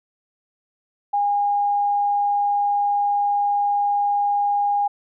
sine tone, 815 Hz, G#5, 33 cents flat, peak -17 dBFS, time 1.13-4.88 s, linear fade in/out 10 ms, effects none

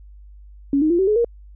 sine tone with pitch steps, 279.7 / 310.3 / 344.4 / 382.1 / 423.9 / 470.4 Hz, C#4 / D#4 / F4 / G4 / G#4 / A#4, +16 / -5 / -24 / -44 / +35 / +16 cents, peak -14 dBFS, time 0.73-1.246 s, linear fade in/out 2 ms, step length 86 ms, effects added 50 Hz sine -40 dBFS peak until 1.55 s

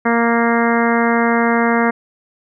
harmonic tone, 233.1 Hz, A#3, in tune, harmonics 1 / 2 / 3 / 4 / 5 / 6 / 7 / 8 / 9, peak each -16 / -19 / -21 / -22 / -23 / -24 / -24 / -25 / -26 dBFS, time 0.05-1.91 s, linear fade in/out 10 ms, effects none

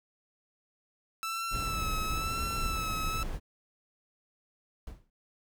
sawtooth tone with vibrato, 1318.5 Hz, E6, in tune, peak -29 dBFS, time 1.23-3.23 s, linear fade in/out 0 ms, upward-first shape sine, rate 1 Hz, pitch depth 42 cents each way
brown noise, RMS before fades -35 dBFS, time 1.5-3.4 s, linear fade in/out 50 ms
brown noise with exponential decay, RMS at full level -37 dBFS, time 4.87-5.1 s, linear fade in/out 2 ms, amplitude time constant 50 ms
effects none

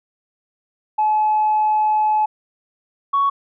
sine tone pair in turn, 856 / 1115.4 Hz, A5 / C#6, -48 / +10 cents, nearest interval perfect fourth, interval 458 cents, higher second, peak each -13 dBFS, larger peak neither, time 0.98-2.26 / 3.13-3.3 s, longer first, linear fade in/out 10 ms, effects tanh soft clip ceiling -10 dBFS

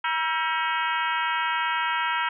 harmonic tone with a mistuned harmonic, 318.4 Hz, D#4, 40 cents sharp, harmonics 3 / 4 / 5 / 6 / 7 / 8 / 9 / 10, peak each -27 / -29 / -31 / -33 / -34 / -35 / -36 / -37 dBFS, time 0.04-2.29 s, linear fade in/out 5 ms, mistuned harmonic 4, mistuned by +90 cents, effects none

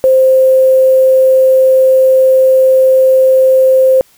sine tone with quantisation, 523.3 Hz, C5, in tune, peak -4 dBFS, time 0.04-4.01 s, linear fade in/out 0 ms, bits 5, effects white hiss -48 dBFS RMS until 4.17 s

